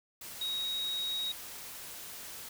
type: tone in noise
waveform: sine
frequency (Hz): 3792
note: A#7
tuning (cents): +29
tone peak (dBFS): -32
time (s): 0.41-1.32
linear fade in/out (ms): 5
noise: white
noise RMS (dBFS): -45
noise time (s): 0.21-2.49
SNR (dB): +10
effects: none